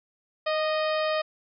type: harmonic tone with a mistuned harmonic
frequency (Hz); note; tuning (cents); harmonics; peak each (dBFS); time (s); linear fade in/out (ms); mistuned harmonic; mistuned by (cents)
622.3; D#5; 0; 1 / 2 / 3 / 4 / 5 / 6 / 7 / 8; -25 / -31 / -35 / -37 / -39 / -41 / -42 / -43; 0.46-1.22; 10; 2; -22
effects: none